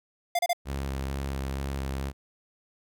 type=tone bursts; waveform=square; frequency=698.5 Hz; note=F5; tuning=in tune; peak=-23 dBFS; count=3; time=0.35-0.532 s; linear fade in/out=5 ms; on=40 ms; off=31 ms
type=tone with vibrato; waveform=sawtooth; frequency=67.9 Hz; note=C#2; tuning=35 cents flat; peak=-26 dBFS; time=0.65-2.13 s; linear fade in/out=50 ms; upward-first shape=square; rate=2.2 Hz; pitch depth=16 cents each way
effects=none